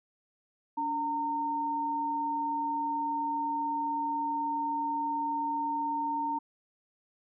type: tone pair together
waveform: sine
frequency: 288.5 / 915.9 Hz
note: D4 / A#5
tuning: -31 / -31 cents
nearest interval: octave + minor sixth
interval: 2000 cents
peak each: -37 / -29 dBFS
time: 0.77-6.39 s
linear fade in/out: 10 ms
effects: none